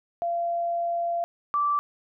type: tone pair in turn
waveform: sine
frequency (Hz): 686 / 1165.4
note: F5 / D6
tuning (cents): -31 / -14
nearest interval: major sixth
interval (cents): 917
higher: second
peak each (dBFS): -24 / -21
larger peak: second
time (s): 0.22-1.24 / 1.54-1.79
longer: first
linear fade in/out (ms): 0
effects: none